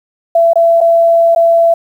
sine tone with dropouts, 671 Hz, E5, 31 cents sharp, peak -5 dBFS, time 0.35-1.74 s, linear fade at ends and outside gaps 5 ms, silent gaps 0.534-0.556 / 0.806-0.812 / 1.35-1.36 s, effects 7-bit

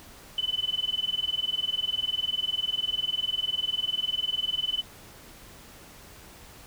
sine tone with tremolo, 3013 Hz, F#7, 31 cents sharp, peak -22 dBFS, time 0.38-4.82 s, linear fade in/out 2 ms, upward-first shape sine, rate 20 Hz, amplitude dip 95%, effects pink hiss -49 dBFS RMS until 6.66 s

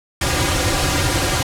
pink noise with comb filter, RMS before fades -18 dBFS, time 0.21-1.43 s, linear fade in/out 5 ms, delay 4.6 ms, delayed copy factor -1, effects low-pass 10000 Hz 12 dB/octave

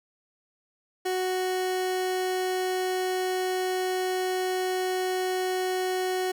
30% pulse tone, 370 Hz, F#4, in tune, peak -23 dBFS, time 1.05-6.32 s, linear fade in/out 10 ms, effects none

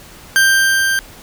40% pulse tone with level ramp, 1575 Hz, G6, 8 cents sharp, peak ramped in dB -7 to -13 dBFS, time 0.36-0.99 s, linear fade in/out 0 ms, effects pink hiss -39 dBFS RMS until 1.22 s

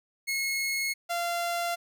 sawtooth tone pair in turn, 2173 / 689.8 Hz, C#7 / F5, -35 / -22 cents, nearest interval octave + minor sixth, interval 1987 cents, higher first, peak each -24 dBFS, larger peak neither, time 0.27-0.94 / 1.09-1.76 s, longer neither, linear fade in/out 20 ms, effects none

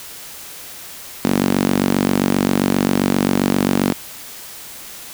sawtooth tone with high-pass filter, 47.54 Hz, F#1, 48 cents sharp, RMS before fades -17 dBFS, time 1.24-3.93 s, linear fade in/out 10 ms, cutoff 230 Hz, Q 2.6, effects white hiss -35 dBFS RMS until 5.13 s

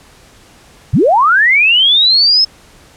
sine linear sweep, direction up, 79.5 to 5274 Hz, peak -6 dBFS, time 0.93-2.45 s, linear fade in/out 10 ms, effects pink hiss -43 dBFS RMS until 2.96 s + low-pass 10000 Hz 12 dB/octave

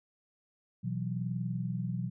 sine chord, B suspended fourth, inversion none, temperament just, 123.47 / 164.63 / 185.21 Hz, B2 / E3 / F#3, 0 / -2 / +2 cents, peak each -35 / -37 / -36 dBFS, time 0.83-2.1 s, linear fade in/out 20 ms, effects none

